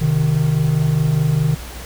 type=tone pair together; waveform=triangle; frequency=129.12 / 154 Hz; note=C3 / D#3; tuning=-23 / -17 cents; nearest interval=minor third; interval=306 cents; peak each=-17 / -13 dBFS; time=0.01-1.55 s; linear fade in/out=10 ms; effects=added 60 Hz sine -32 dBFS peak until 1.85 s + pink hiss -35 dBFS RMS until 1.85 s